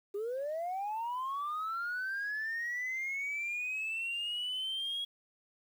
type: linear sweep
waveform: sine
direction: up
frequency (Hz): 392 to 3322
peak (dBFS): -32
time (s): 0.14-5.05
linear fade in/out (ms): 10
effects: tanh soft clip ceiling -31 dBFS + 10-bit